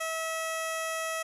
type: tone with low-pass filter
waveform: 15% pulse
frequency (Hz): 647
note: E5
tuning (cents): -32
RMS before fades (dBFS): -33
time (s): 0-1.23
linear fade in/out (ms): 10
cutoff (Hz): 11000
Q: 1.5
effects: none